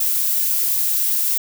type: noise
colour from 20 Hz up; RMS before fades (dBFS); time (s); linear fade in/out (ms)
violet; -19; 0-1.38; 5
effects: none